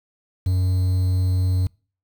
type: tone with quantisation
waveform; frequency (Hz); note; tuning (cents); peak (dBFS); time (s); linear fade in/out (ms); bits
triangle; 92; F#2; -9; -15; 0.46-1.67; 5; 7
effects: noise-tail reverb RT60 0.4 s tail -26 dB re dry

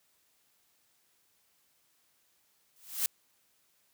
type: noise with exponential growth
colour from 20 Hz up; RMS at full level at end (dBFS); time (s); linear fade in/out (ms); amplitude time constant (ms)
blue; -26; 2.76-3.06; 1; 64
effects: white hiss -71 dBFS RMS until 3.93 s + high-pass 60 Hz 12 dB/octave

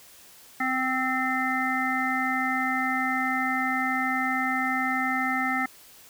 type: harmonic tone with a mistuned harmonic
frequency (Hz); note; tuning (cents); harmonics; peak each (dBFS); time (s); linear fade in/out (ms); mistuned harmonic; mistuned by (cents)
258.9; C4; -18; 1 / 3 / 5 / 7 / 8; -30 / -30 / -30 / -30 / -30; 0.6-5.66; 5; 5; +25
effects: white hiss -51 dBFS RMS until 6.09 s

